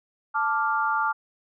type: chord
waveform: sine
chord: D minor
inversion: second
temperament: equal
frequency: 880 / 1174.7 / 1396.9 Hz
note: A5 / D6 / F6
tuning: 0 / 0 / 0 cents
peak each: -26 dBFS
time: 0.34-1.13 s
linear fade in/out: 20 ms
effects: none